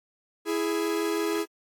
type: tone pair together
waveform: 45% pulse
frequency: 330.7 / 416.7 Hz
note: E4 / G#4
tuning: +6 / +6 cents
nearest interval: major third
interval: 400 cents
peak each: -28 dBFS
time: 0.45-1.46 s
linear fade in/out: 50 ms
effects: AAC 64 kbps